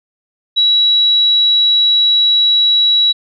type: tone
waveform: sine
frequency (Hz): 3900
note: B7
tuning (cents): -23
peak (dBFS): -8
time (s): 0.56-3.13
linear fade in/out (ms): 20
effects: none